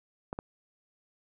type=clicks; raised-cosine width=1 ms; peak=-21 dBFS; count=2; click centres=0.329 / 0.389 s; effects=none